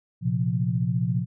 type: chord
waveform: sine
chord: Bb suspended second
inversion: none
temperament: just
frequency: 116.54 / 131.11 / 174.81 Hz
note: Bb2 / C3 / F3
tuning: 0 / +4 / +2 cents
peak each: -26 dBFS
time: 0.21-1.26 s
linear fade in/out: 50 ms
effects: none